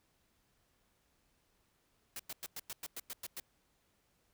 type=noise bursts; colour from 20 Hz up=white; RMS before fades=-43 dBFS; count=10; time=2.16-3.4 s; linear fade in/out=2 ms; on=34 ms; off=100 ms; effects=pink hiss -75 dBFS RMS until 4.33 s